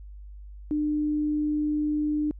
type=tone; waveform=sine; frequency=300 Hz; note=D4; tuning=37 cents sharp; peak=-23 dBFS; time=0.71-2.31 s; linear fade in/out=0 ms; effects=added 50 Hz sine -40 dBFS peak until 2.39 s